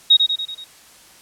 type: tone with echo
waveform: sine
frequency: 3769 Hz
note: A#7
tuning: 18 cents sharp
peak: -7 dBFS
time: 0.1-0.17 s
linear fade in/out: 10 ms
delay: 95 ms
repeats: 5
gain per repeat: -5 dB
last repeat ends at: 0.645 s
effects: white hiss -47 dBFS RMS until 1.21 s + low-pass 11000 Hz 12 dB/octave